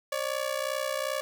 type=ring-modulated tone; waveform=sawtooth; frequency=570 Hz; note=C#5; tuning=48 cents sharp; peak=-22 dBFS; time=0.12-1.21 s; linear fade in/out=0 ms; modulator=31.3 Hz; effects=none